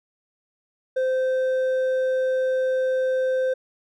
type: tone with hard clipping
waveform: sine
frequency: 518 Hz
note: C5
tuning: 17 cents flat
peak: -21 dBFS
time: 0.96-3.54 s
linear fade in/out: 10 ms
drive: 4 dB
effects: none